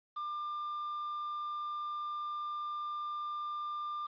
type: tone with quantisation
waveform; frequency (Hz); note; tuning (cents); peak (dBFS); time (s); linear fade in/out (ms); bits
triangle; 1195; D6; +30; -34; 0.16-4.07; 10; 9
effects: resampled to 11025 Hz